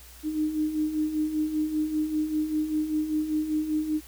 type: beating tone pair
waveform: sine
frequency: 303.6 / 308.7 Hz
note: D#4 / D#4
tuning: -42 / -14 cents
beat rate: 5.1 Hz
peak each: -32 / -25 dBFS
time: 0.23-4.01 s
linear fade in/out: 50 ms
effects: added 60 Hz sine -49 dBFS peak until 4.07 s + white hiss -50 dBFS RMS until 4.07 s